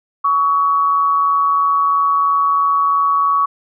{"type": "tone pair together", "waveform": "sine", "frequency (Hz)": [1125, 1288], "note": ["C#6", "E6"], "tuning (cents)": [25, -41], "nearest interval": "major second", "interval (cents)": 234, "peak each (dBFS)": [-12, -22], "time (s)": [0.24, 3.46], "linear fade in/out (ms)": 10, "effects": []}